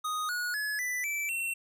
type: tone with pitch steps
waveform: square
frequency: 1244.5 / 1454.5 / 1700 / 1987 / 2322 / 2714 Hz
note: D#6 / F#6 / G#6 / B6 / D7 / E7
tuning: 0 / -30 / +40 / +10 / -20 / +50 cents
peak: -31 dBFS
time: 0.04-1.54 s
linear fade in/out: 10 ms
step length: 250 ms
effects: none